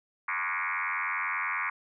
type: tone with frequency modulation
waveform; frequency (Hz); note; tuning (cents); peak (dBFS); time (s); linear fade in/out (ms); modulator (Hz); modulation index
sine; 1661.2; G#6; 0; -28; 0.28-1.7; 5; 90.1; 7.3
effects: none